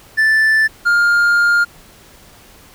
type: tone pair in turn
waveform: triangle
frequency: 1760 / 1408.5 Hz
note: A6 / F6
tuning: 0 / +14 cents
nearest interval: major third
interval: 386 cents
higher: first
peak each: -8 dBFS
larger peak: neither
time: 0.17-0.68 / 0.85-1.65 s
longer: second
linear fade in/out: 20 ms
effects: pink hiss -44 dBFS RMS until 2.74 s